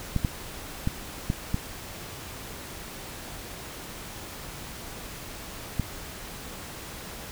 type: clicks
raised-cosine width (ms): 5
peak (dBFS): -12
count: 6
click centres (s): 0.163 / 0.248 / 0.874 / 1.301 / 1.544 / 5.797
effects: pink hiss -40 dBFS RMS until 7.31 s